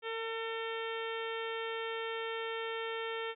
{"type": "harmonic tone with a mistuned harmonic", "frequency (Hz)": 450, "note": "A4", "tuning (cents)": 39, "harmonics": [1, 2, 3, 4, 5, 6, 7, 8], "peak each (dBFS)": [-38, -45, -44, -45, -46, -48, -47, -52], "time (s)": [0.02, 3.35], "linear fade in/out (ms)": 50, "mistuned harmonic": 1, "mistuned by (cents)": 16, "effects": []}